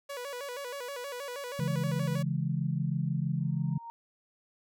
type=tone with vibrato; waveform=sawtooth; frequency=526 Hz; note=C5; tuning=9 cents sharp; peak=-33 dBFS; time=0.09-2.23 s; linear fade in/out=10 ms; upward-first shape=square; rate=6.3 Hz; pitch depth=120 cents each way
type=chord; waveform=sine; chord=C# minor; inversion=none; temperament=equal; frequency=138.59 / 164.81 / 207.7 Hz; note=C#3 / E3 / G#3; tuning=0 / 0 / 0 cents; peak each=-31 / -31 / -37 dBFS; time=1.59-3.78 s; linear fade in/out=5 ms
type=tone with exponential growth; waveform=sine; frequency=928 Hz; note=A#5; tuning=8 cents flat; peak=-38 dBFS; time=3.39-3.9 s; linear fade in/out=0 ms; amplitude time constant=110 ms
effects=none